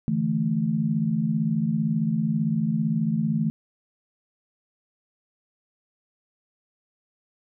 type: chord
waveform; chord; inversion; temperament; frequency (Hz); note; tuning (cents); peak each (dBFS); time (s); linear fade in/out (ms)
sine; D suspended second; none; equal; 146.83 / 164.81 / 220; D3 / E3 / A3; 0 / 0 / 0; -29 / -25 / -24; 0.08-3.5; 0
effects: none